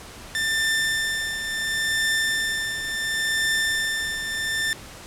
sawtooth tone with tremolo, 1785 Hz, A6, 24 cents sharp, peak -16 dBFS, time 0.35-4.73 s, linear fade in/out 0 ms, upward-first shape triangle, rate 0.71 Hz, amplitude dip 60%, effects pink hiss -41 dBFS RMS until 5.06 s + low-pass 11000 Hz 12 dB/octave

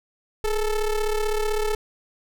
square ring-modulated tone, 219.9 Hz, A3, 1 cent flat, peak -19 dBFS, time 0.44-1.75 s, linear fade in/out 2 ms, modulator 202 Hz, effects none

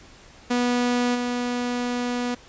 sawtooth tone with level steps, 244.4 Hz, B3, 18 cents flat, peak -16 / -20 dBFS, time 0.5-2.35 s, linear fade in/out 10 ms, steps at 1.14 s, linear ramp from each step 20 ms, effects pink hiss -49 dBFS RMS until 2.48 s + resampled to 16000 Hz

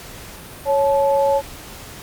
sine tone pair together, 554.4 / 866.3 Hz, C#5 / A5, 0 / -27 cents, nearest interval minor sixth, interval 773 cents, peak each -15 / -19 dBFS, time 0.65-1.42 s, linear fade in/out 50 ms, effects pink hiss -37 dBFS RMS until 2.02 s + Opus 48 kbps

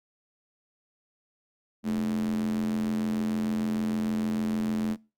square tone with high-pass filter, 43.32 Hz, F1, 13 cents flat, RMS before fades -28 dBFS, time 1.83-4.97 s, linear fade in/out 50 ms, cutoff 220 Hz, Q 6.6, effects noise-tail reverb RT60 0.3 s tail -23 dB re dry + Opus 48 kbps

